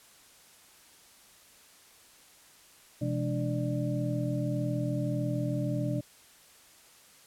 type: tone cluster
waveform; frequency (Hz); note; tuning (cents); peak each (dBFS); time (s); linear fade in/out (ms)
sine; 126.3 / 168 / 208 / 294.5 / 592; B2 / E3 / G#3 / D4 / D5; +39 / +33 / +3 / +5 / +14; -31 / -36 / -38 / -34 / -37; 3.01-6.01; 10
effects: white hiss -57 dBFS RMS until 7.26 s + low-pass 12000 Hz 12 dB/octave